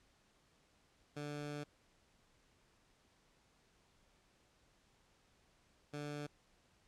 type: tone bursts at uneven times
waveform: 15% pulse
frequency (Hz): 146.83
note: D3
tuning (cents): 0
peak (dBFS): -36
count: 2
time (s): 1.16-1.64 / 5.93-6.27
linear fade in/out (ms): 10
effects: pink hiss -72 dBFS RMS until 6.87 s + low-pass 8000 Hz 12 dB/octave